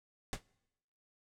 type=noise with exponential decay; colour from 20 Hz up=pink; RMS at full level=-33 dBFS; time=0.33-0.42 s; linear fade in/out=0 ms; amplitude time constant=19 ms; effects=noise-tail reverb RT60 0.9 s tail -24 dB re dry + low-pass 9000 Hz 12 dB/octave